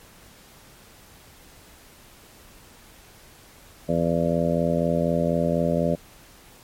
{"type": "harmonic tone", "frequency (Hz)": 84.1, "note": "E2", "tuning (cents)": 35, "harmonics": [1, 2, 3, 4, 5, 6, 7, 8], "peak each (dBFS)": [-35, -24, -27, -34, -31, -28, -25, -33], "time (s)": [3.88, 5.96], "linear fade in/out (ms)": 20, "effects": ["pink hiss -50 dBFS RMS until 6.63 s", "MP3 64 kbps"]}